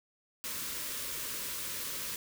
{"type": "band-stop noise", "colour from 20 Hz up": "white", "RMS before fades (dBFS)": -38, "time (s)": [0.44, 2.16], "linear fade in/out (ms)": 0, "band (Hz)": [620, 920], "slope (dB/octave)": 96, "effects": []}